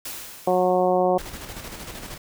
white noise with exponential decay, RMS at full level -32 dBFS, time 0.05-1.3 s, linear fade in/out 5 ms, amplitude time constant 270 ms
harmonic tone, 182.3 Hz, F#3, 25 cents flat, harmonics 1 / 2 / 3 / 4 / 5 / 6, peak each -28 / -23 / -21 / -22 / -30 / -33 dBFS, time 0.47-1.18 s, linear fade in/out 5 ms
pink noise with tremolo, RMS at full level -35 dBFS, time 1.18-2.18 s, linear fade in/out 5 ms, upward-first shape square, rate 13 Hz, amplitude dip 40%
effects none

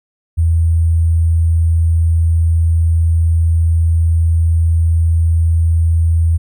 sine tone with sample-and-hold, 82.41 Hz, E2, in tune, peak -9 dBFS, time 0.37-6.38 s, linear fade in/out 20 ms, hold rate 8820 Hz, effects none

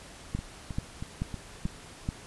two click trains, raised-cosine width 5 ms, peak -23 / -17 dBFS, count 5 / 5, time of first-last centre 0.39-1.66 / 0.35-2.089 s, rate 3.15 / 2.3 Hz, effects pink hiss -48 dBFS RMS until 2.26 s + resampled to 24000 Hz

